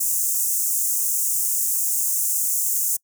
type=high-pass noise; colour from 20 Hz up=pink; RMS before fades=-22 dBFS; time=0-2.97 s; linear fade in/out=10 ms; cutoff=6600 Hz; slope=48 dB/octave; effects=noise-tail reverb RT60 0.1 s tail -25 dB re dry